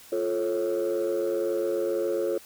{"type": "chord", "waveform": "sine", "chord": "F augmented", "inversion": "none", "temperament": "just", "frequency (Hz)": [349.2, 436.5, 545.7], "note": ["F4", "A4", "C#5"], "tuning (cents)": [0, -14, -27], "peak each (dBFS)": -27, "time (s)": [0.12, 2.38], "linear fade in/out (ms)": 5, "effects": ["tanh soft clip ceiling -20 dBFS", "white hiss -50 dBFS RMS until 2.45 s"]}